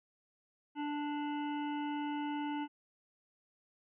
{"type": "harmonic tone", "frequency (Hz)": 293.7, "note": "D4", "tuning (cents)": 0, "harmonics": [1, 3, 5, 7, 9, 10], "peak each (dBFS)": [-36, -40, -50, -53, -55, -53], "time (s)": [0.75, 2.68], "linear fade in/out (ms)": 50, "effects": []}